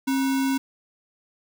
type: tone with sample-and-hold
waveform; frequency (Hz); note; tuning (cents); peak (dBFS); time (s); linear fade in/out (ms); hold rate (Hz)
sine; 268.4; C4; +44; -20; 0.07-0.58; 10; 1225
effects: none